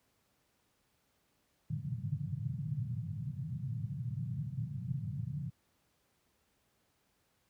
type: band-pass noise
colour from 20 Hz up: white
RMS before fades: -38 dBFS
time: 1.7-5.5 s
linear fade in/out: 5 ms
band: 100 to 160 Hz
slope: 48 dB/octave
effects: pink hiss -75 dBFS RMS until 7.49 s + high-pass 60 Hz 12 dB/octave